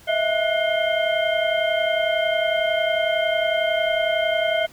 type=tone cluster; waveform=sine; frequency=637 / 668 / 1472 / 2125 / 3135 Hz; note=D#5 / E5 / F#6 / C7 / G7; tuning=+41 / +23 / -9 / +26 / -1 cents; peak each=-22 / -23 / -29 / -27 / -29 dBFS; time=0.07-4.67 s; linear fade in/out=20 ms; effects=pink hiss -49 dBFS RMS until 4.72 s